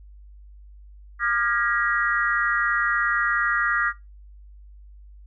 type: tone cluster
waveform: sine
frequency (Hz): 1200 / 1400 / 1644 / 1907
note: D6 / F6 / G#6 / A#6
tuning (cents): +37 / +4 / -18 / +39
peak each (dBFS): -26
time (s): 1.19-3.93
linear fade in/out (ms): 50
effects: noise-tail reverb RT60 0.2 s tail -18 dB re dry + added 50 Hz sine -43 dBFS peak until 5.26 s